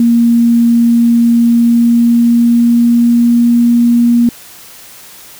sine tone with pitch glide, 234.4 to 237.3 Hz, A#3 to A#3, +10 to +31 cents, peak -5 dBFS, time 0-4.29 s, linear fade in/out 2 ms, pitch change +21 cents, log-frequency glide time 1.37-3.6 s, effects white hiss -35 dBFS RMS until 5.39 s

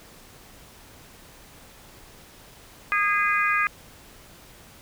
harmonic tone, 410.2 Hz, G#4, 21 cents flat, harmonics 3 / 4 / 5 / 6, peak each -24 / -25 / -26 / -27 dBFS, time 2.92-3.67 s, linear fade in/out 0 ms, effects pink hiss -49 dBFS RMS until 4.81 s

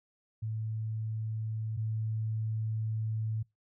sine tone pair in turn, 110 / 110 Hz, A2 / A2, 0 / 0 cents, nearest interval unison, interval 0 cents, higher neither, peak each -32 / -30 dBFS, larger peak second, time 0.42-1.77 / 1.77-3.43 s, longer second, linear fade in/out 10 ms, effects noise-tail reverb RT60 0.2 s tail -25 dB re dry

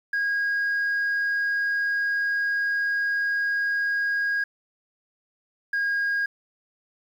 sine tone pair in turn, 1637 / 1631 Hz, G#6 / G#6, -25 / -32 cents, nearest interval unison, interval 7 cents, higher first, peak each -20 dBFS, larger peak neither, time 0.13-4.44 / 5.73-6.26 s, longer first, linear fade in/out 5 ms, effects tanh soft clip ceiling -20 dBFS + 9-bit

